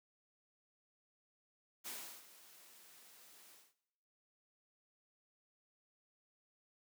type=noise with ADSR envelope; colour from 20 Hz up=white; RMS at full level=-45 dBFS; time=1.84-3.74 s; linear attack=28 ms; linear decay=360 ms; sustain=-16 dB; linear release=210 ms; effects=noise-tail reverb RT60 0.9 s tail -18 dB re dry + high-pass 200 Hz 12 dB/octave